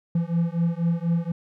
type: beating tone pair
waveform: triangle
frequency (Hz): 166.9 / 171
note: E3 / F3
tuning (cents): +22 / -36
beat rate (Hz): 4.1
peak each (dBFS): -22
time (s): 0.15-1.32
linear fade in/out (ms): 5
effects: none